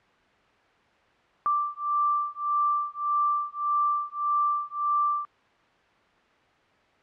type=beating tone pair; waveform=sine; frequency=1174.7 / 1176.4 Hz; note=D6 / D6; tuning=0 / +3 cents; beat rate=1.7 Hz; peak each=-26 dBFS; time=1.46-5.25 s; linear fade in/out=0 ms; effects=white hiss -60 dBFS RMS until 7.02 s + low-pass 2000 Hz 12 dB/octave